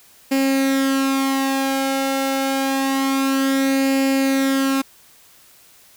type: tone with flanger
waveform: sawtooth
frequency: 270.1 Hz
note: C#4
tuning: 45 cents flat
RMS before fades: -19 dBFS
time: 0.31-4.82 s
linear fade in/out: 10 ms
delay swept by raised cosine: 0.41 to 1.41 ms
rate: 0.27 Hz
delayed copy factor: +0.55
effects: white hiss -50 dBFS RMS until 5.96 s